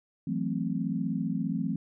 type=chord; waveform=sine; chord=F# half-diminished seventh; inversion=third; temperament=equal; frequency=164.81 / 185 / 220 / 261.6 Hz; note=E3 / F#3 / A3 / C4; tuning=0 / 0 / 0 / 0 cents; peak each=-33 dBFS; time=0.27-1.76 s; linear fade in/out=5 ms; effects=none